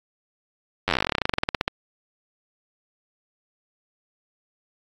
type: slowing click train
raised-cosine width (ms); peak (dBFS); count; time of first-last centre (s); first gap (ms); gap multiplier
0.3; -5; 27; 0.88-1.68; 10; 1.08
effects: AAC 48 kbps